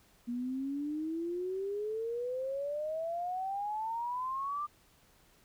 sine exponential sweep, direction up, 236.5 to 1200 Hz, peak -33 dBFS, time 0.27-4.67 s, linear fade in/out 20 ms, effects pink hiss -65 dBFS RMS until 5.44 s

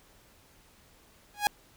sawtooth tone with exponential growth, 827 Hz, G#5, 8 cents flat, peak -15 dBFS, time 1.34-1.47 s, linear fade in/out 0 ms, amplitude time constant 28 ms, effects pink hiss -60 dBFS RMS until 1.76 s

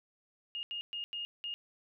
sine tone bursts at uneven times, 2844 Hz, F7, 31 cents sharp, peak -36 dBFS, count 5, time 0.55-0.63 / 0.71-0.81 / 0.93-1.04 / 1.13-1.25 / 1.44-1.54 s, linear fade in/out 0 ms, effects none

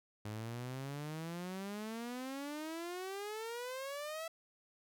sawtooth exponential sweep, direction up, 103.8 to 663 Hz, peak -37 dBFS, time 0.25-4.28 s, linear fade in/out 5 ms, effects none

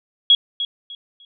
sine tone with echo, 3322 Hz, G#7, in tune, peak -8 dBFS, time 0.3-0.35 s, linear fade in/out 2 ms, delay 300 ms, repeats 3, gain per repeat -12 dB, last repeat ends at 1.25 s, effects none

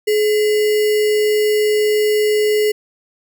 sine tone with sample-and-hold, 424.2 Hz, G#4, 37 cents sharp, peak -12 dBFS, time 0.07-2.72 s, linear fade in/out 10 ms, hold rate 2450 Hz, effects none

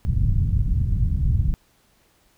white low-pass noise, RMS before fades -20 dBFS, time 0.05-1.54 s, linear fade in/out 0 ms, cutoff 120 Hz, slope 24 dB/octave, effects pink hiss -61 dBFS RMS until 2.37 s

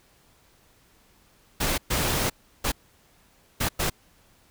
pink noise bursts at uneven times, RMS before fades -25 dBFS, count 5, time 1.6-1.78 / 1.9-2.3 / 2.64-2.72 / 3.6-3.69 / 3.79-3.9 s, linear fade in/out 10 ms, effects pink hiss -60 dBFS RMS until 4.5 s

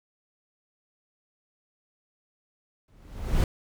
brown noise with exponential growth, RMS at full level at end -19 dBFS, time 2.88-3.44 s, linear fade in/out 2 ms, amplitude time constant 120 ms, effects none

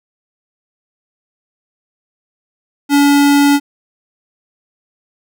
square tone, 285.1 Hz, C#4, 49 cents sharp, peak -8 dBFS, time 2.89-3.6 s, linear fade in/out 50 ms, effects none

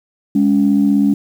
sine tone pair together, 205.6 / 281.6 Hz, G#3 / C#4, -17 / +27 cents, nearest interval perfect fourth, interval 544 cents, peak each -12 dBFS, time 0.35-1.14 s, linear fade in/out 5 ms, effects tanh soft clip ceiling -3 dBFS + 7-bit

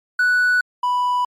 triangle tone pair in turn, 1480 / 987.8 Hz, F#6 / B5, 0 / 0 cents, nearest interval perfect fifth, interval 700 cents, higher first, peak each -11 / -14 dBFS, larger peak first, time 0.19-0.61 / 0.83-1.25 s, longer neither, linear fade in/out 5 ms, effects tanh soft clip ceiling -7 dBFS + MP3 64 kbps

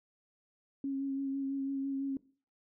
sine tone with vibrato, 273.1 Hz, C#4, 26 cents flat, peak -32 dBFS, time 0.84-2.17 s, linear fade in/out 2 ms, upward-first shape sine, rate 6 Hz, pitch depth 19 cents each way, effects noise-tail reverb RT60 0.4 s tail -19 dB re dry

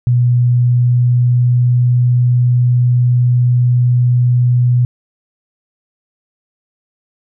sine tone with pitch glide, 122.3 to 123.08 Hz, B2 to B2, -16 to -5 cents, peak -8 dBFS, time 0.07-4.85 s, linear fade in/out 0 ms, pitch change +11 cents, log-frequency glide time 0.37-1.86 s, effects none

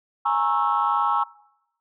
sine chord, A# half-diminished seventh, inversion third, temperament equal with one note detuned, 830.6 / 932.3 / 1094.7 / 1318.5 Hz, G#5 / A#5 / C#6 / E6, 0 / 0 / -22 / 0 cents, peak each -24 dBFS, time 0.25-1.24 s, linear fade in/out 10 ms, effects noise-tail reverb RT60 0.9 s tail -23 dB re dry + tanh soft clip ceiling -11 dBFS

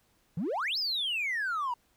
triangle exponential two-way sweep, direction up then down, 146.83 to 5300 to 935 Hz, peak -26 dBFS, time 0.37-1.74 s, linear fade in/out 5 ms, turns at 0.78 s, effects tanh soft clip ceiling -25 dBFS + pink hiss -69 dBFS RMS until 1.96 s

